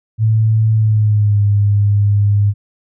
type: tone with pitch glide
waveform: sine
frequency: 110.2 to 102.23 Hz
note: A2 to G#2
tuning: +3 to -27 cents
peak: -9 dBFS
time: 0.18-2.54 s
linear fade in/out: 50 ms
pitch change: -130 cents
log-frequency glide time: 0.73-1.42 s
effects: none